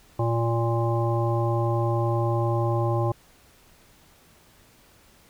harmonic tone, 116.3 Hz, A#2, 4 cents flat, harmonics 1 / 3 / 5 / 7 / 9, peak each -23 / -28 / -30 / -31 / -33 dBFS, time 0.19-3.12 s, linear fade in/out 5 ms, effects pink hiss -56 dBFS RMS until 5.29 s

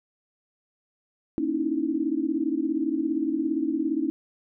sine tone cluster, 235.1 / 276.8 / 311.9 / 329.2 Hz, A#3 / C#4 / D#4 / E4, +15 / -2 / +4 / -2 cents, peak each -35 / -28 / -27 / -29 dBFS, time 1.38-4.1 s, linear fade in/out 0 ms, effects none

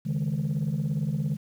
sine chord, C# suspended second, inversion none, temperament just, 138.59 / 155.92 / 207.9 Hz, C#3 / D#3 / G#3, 0 / +4 / +2 cents, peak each -28 / -26 / -30 dBFS, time 0.05-1.37 s, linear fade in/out 20 ms, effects tanh soft clip ceiling -21 dBFS + 9-bit

